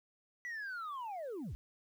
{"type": "linear sweep", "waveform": "sine", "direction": "down", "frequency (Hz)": [1975.5, 45.18], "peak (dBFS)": -37, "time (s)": [0.45, 1.55], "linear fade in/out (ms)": 0, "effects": ["tanh soft clip ceiling -38 dBFS", "11-bit"]}